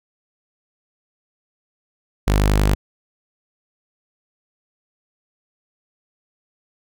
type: tone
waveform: sawtooth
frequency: 50.6 Hz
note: G#1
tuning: 44 cents flat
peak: -10 dBFS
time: 2.27-2.75 s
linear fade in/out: 10 ms
effects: none